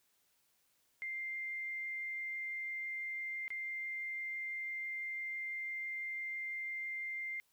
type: tone with dropouts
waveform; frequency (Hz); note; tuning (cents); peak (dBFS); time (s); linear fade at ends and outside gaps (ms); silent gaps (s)
sine; 2098; C7; +4; -38; 1.02-7.4; 0; 3.48-3.504
effects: white hiss -75 dBFS RMS until 7.52 s